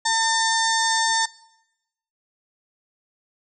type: harmonic tone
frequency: 901 Hz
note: A5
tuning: 41 cents sharp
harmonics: 1 / 2 / 4 / 5 / 6 / 7 / 8 / 9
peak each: -22 / -25 / -28 / -29 / -30 / -30 / -31 / -32 dBFS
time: 0.05-1.26 s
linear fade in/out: 10 ms
effects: noise-tail reverb RT60 0.9 s tail -21 dB re dry